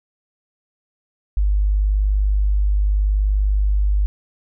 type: tone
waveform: sine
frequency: 50.4 Hz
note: G1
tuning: 49 cents sharp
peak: -14 dBFS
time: 1.37-4.06 s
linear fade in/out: 0 ms
effects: none